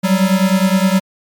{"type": "beating tone pair", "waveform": "square", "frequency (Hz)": [185.9, 195.6], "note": ["F#3", "G3"], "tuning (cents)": [8, -4], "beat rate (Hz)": 9.7, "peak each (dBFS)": [-14, -15], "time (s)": [0.03, 1], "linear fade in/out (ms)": 20, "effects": ["MP3 96 kbps"]}